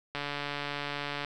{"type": "click train", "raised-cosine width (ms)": 0.3, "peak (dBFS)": -18, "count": 159, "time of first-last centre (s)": [0.15, 1.247], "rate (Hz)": 144, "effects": []}